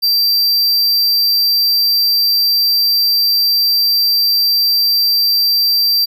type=tone; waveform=square; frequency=4699 Hz; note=D8; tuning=in tune; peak=-11 dBFS; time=0.02-6.06 s; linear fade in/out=20 ms; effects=none